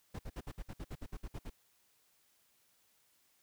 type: noise bursts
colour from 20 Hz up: brown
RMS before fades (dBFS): -42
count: 13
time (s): 0.14-1.499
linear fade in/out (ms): 10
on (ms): 51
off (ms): 58
effects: white hiss -72 dBFS RMS until 3.42 s